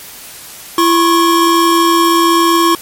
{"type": "tone pair together", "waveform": "square", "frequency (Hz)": [336.2, 1089.8], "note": ["E4", "C#6"], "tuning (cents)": [34, -30], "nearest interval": "octave + minor sixth", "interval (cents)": 2036, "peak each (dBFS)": -11, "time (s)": [0.78, 2.75], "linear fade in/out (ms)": 2, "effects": ["white hiss -32 dBFS RMS until 2.81 s", "MP3 64 kbps"]}